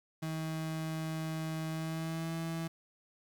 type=tone with pitch glide; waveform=35% pulse; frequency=159.3 to 164.25 Hz; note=D#3 to E3; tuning=+41 to -6 cents; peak=-33 dBFS; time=0.22-2.68 s; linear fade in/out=10 ms; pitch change=+53 cents; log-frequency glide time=1.69-2.35 s; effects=10-bit

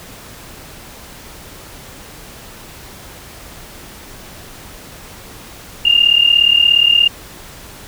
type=tone pair together; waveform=sine; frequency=2796 / 2833 Hz; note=F7 / F7; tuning=+1 / +24 cents; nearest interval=unison; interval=23 cents; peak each=-11 dBFS; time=5.85-7.08 s; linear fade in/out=5 ms; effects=pink hiss -36 dBFS RMS until 7.87 s

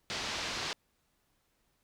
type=low-pass noise; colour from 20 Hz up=white; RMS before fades=-37 dBFS; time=0.1-0.73 s; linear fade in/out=0 ms; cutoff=5300 Hz; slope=24 dB/octave; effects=pink hiss -75 dBFS RMS until 1.83 s

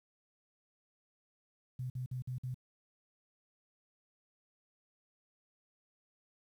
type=tone bursts; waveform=sine; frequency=126.9 Hz; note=B2; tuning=47 cents sharp; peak=-36 dBFS; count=5; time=1.79-2.544 s; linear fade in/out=5 ms; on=110 ms; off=51 ms; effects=11-bit

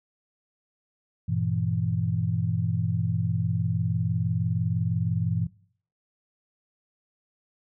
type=chord; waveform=sine; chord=E diminished; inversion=first; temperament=just; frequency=98.89 / 118.67 / 164.81 Hz; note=G2 / Bb2 / E3; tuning=+16 / +31 / 0 cents; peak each=-28 dBFS; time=1.28-5.47 s; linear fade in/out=10 ms; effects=noise-tail reverb RT60 0.5 s tail -18 dB re dry

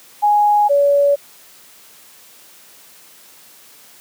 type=tone pair in turn; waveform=sine; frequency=830.6 / 568.4 Hz; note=G#5 / C#5; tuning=0 / +43 cents; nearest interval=perfect fifth; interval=657 cents; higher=first; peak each=-10 dBFS; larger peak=neither; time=0.22-0.69 / 0.69-1.16 s; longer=neither; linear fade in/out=20 ms; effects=white hiss -45 dBFS RMS until 4 s + high-pass 150 Hz 12 dB/octave

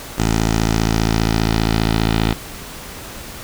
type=tone with low-pass filter sweep; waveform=10% pulse; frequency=55 Hz; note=A1; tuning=in tune; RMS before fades=-17 dBFS; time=0.18-2.33 s; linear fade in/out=5 ms; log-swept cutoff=7400 to 3800 Hz; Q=2.1; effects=pink hiss -33 dBFS RMS until 3.43 s

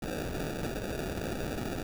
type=noise with sample-and-hold; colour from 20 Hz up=white; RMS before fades=-35 dBFS; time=0.02-1.83 s; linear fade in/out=5 ms; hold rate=1050 Hz; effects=none

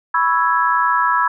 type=chord; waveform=sine; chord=C# minor seventh; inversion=third; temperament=equal; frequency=987.8 / 1108.7 / 1318.5 / 1661.2 Hz; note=B5 / C#6 / E6 / G#6; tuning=0 / 0 / 0 / 0 cents; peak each=-17 / -22 / -18 / -20 dBFS; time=0.14-1.28 s; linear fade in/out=5 ms; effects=none

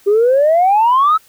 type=exponential sweep; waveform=sine; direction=up; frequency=392.6 to 1321 Hz; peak=-7 dBFS; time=0.06-1.18 s; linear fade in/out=20 ms; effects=tanh soft clip ceiling -5 dBFS + white hiss -49 dBFS RMS until 1.28 s

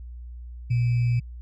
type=tone with sample-and-hold; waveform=sine; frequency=120 Hz; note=B2; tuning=49 cents flat; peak=-19 dBFS; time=0.7-1.2 s; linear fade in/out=10 ms; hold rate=2450 Hz; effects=added 60 Hz sine -36 dBFS peak until 1.41 s + low-pass 4000 Hz 12 dB/octave

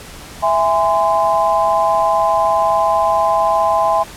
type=chord; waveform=sine; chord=E augmented; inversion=none; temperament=just; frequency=659.3 / 824.1 / 1030.1 Hz; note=E5 / G#5 / B#5; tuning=0 / -14 / -27 cents; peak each=-16 dBFS; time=0.42-4.04 s; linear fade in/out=20 ms; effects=pink hiss -35 dBFS RMS until 4.16 s + low-pass 12000 Hz 12 dB/octave

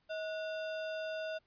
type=tone with sample-and-hold; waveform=sine; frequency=636 Hz; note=D#5; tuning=38 cents sharp; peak=-36 dBFS; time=0.09-1.39 s; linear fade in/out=20 ms; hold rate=2100 Hz; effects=pink hiss -75 dBFS RMS until 1.46 s + resampled to 11025 Hz

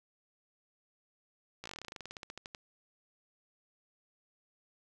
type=slowing click train; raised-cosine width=0.2 ms; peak=-26 dBFS; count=22; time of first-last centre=1.64-2.548 s; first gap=16 ms; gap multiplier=1.09; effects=none

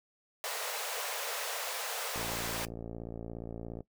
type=high-pass noise; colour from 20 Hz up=pink; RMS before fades=-37 dBFS; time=0.44-2.65 s; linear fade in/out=0 ms; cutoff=440 Hz; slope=96 dB/octave
type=click train; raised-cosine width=2 ms; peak=-28 dBFS; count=95; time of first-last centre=2.16-3.806 s; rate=57.1 Hz
effects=noise-tail reverb RT60 0.1 s tail -18 dB re dry

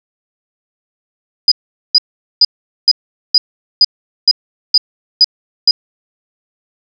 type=tone bursts; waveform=sine; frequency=4948 Hz; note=D#8; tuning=10 cents flat; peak=-3 dBFS; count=10; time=1.48-5.71 s; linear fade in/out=2 ms; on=36 ms; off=430 ms; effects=none

